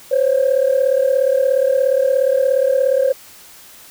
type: tone pair together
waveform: sine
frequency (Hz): 514 / 551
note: C5 / C#5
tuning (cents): -31 / -11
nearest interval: minor second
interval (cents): 120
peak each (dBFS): -14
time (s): 0.11-3.13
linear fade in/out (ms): 10
effects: tanh soft clip ceiling -7 dBFS + white hiss -42 dBFS RMS until 3.9 s